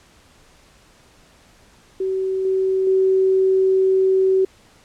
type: tone with level steps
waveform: sine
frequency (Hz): 380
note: F#4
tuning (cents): +46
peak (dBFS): -19 / -16 / -13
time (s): 2-4.45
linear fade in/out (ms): 5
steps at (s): 2.45 / 2.87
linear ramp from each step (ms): 2
effects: pink hiss -52 dBFS RMS until 4.84 s + low-pass 9000 Hz 12 dB/octave